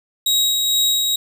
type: tone with tremolo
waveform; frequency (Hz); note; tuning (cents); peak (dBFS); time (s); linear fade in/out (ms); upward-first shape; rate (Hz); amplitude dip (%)
sawtooth; 3810; A#7; +37; -11; 0.26-1.16; 5; sine; 2.2; 30
effects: none